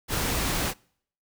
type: noise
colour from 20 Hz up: pink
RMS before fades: -27 dBFS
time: 0.08-0.74 s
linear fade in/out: 50 ms
effects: noise-tail reverb RT60 0.6 s tail -26 dB re dry